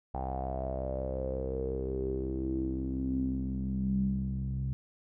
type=tone with low-pass filter sweep; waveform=sawtooth; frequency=65.6 Hz; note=C2; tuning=5 cents sharp; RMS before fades=-33 dBFS; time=0.14-4.73 s; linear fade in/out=0 ms; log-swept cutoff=790 to 150 Hz; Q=10; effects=none